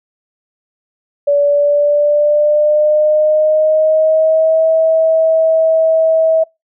sine tone with pitch glide, 574 to 644.3 Hz, D5 to E5, -40 to -40 cents, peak -8 dBFS, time 1.27-6.44 s, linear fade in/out 10 ms, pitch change +200 cents, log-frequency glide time 1.37-4.66 s, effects noise-tail reverb RT60 0.2 s tail -24 dB re dry

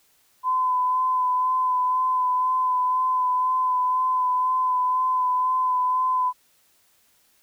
sine tone with vibrato, 1013 Hz, B5, 44 cents sharp, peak -19 dBFS, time 0.43-6.33 s, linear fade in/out 50 ms, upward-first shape sine, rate 2 Hz, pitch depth 17 cents each way, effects white hiss -62 dBFS RMS until 7.42 s

